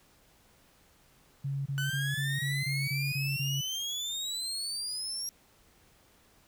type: tone bursts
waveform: sine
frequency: 138.59 Hz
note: C#3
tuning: in tune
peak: -30 dBFS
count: 9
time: 1.44-3.612 s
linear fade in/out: 10 ms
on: 220 ms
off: 24 ms
type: exponential sweep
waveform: 30% pulse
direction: up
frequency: 1490 to 5660 Hz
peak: -30 dBFS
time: 1.78-5.29 s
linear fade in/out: 0 ms
effects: pink hiss -63 dBFS RMS until 6.47 s